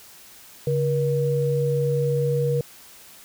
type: tone pair together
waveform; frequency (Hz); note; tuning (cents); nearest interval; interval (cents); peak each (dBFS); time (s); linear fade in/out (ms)
sine; 141.71 / 477.6; C#3 / A#4; +39 / +42; octave + major sixth; 2103; -22 / -22; 0.67-2.61; 2
effects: white hiss -47 dBFS RMS until 3.24 s